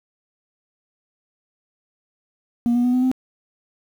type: tone with pitch steps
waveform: sine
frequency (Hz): 237.7 / 242.6 / 247.5 / 252.6 / 257.7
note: A#3 / B3 / B3 / B3 / C4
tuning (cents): +34 / -31 / +4 / +39 / -26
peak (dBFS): -13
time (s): 2.66-3.115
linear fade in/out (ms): 0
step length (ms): 91
effects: tanh soft clip ceiling -14 dBFS + 8-bit

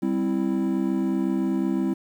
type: chord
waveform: triangle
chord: C major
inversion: second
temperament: equal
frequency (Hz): 196 / 261.6 / 329.6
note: G3 / C4 / E4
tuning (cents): 0 / 0 / 0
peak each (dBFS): -24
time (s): 0.02-1.94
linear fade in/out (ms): 10
effects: 9-bit

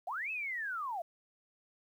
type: linear two-way sweep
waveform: sine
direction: up then down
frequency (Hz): 640 to 2633 to 640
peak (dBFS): -35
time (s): 0.07-1.02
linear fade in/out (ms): 5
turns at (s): 0.31
effects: 11-bit

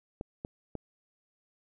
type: clicks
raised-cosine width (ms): 2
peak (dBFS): -23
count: 3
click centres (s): 0.211 / 0.449 / 0.753
effects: none

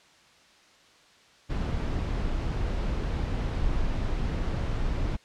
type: noise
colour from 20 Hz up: brown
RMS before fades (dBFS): -28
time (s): 1.49-5.17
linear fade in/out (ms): 20
effects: white hiss -57 dBFS RMS until 5.24 s + low-pass 5000 Hz 12 dB/octave

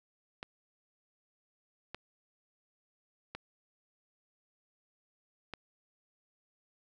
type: clicks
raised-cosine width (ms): 0.3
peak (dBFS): -24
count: 4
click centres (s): 0.429 / 1.946 / 3.35 / 5.537
effects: none

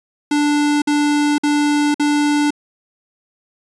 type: tone bursts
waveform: square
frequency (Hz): 293.7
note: D4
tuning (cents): 0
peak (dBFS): -14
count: 4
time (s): 0.31-2.506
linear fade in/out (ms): 5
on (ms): 510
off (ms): 52
effects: resampled to 22050 Hz

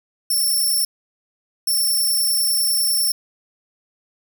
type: tone bursts at uneven times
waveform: 5% pulse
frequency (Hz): 5410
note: E8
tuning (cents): +44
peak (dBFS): -11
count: 2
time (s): 0.3-0.85 / 1.67-3.12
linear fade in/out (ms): 5
effects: none

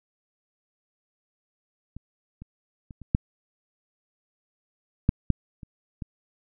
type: clicks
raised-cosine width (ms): 5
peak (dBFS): -26 / -28 / -29 / -29 / -7 / -6 / -7 / -28 / -21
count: 9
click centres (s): 1.966 / 2.42 / 2.908 / 3.017 / 3.149 / 5.091 / 5.303 / 5.632 / 6.022
effects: none

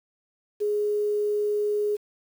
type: tone with quantisation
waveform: sine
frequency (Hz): 416.7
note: G#4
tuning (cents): +6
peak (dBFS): -22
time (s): 0.6-1.97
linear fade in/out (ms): 20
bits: 8
effects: none

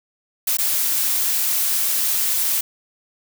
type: noise with dropouts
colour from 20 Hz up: blue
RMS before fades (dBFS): -20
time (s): 0.47-2.61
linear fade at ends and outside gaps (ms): 5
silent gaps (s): 0.571-0.585
effects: none

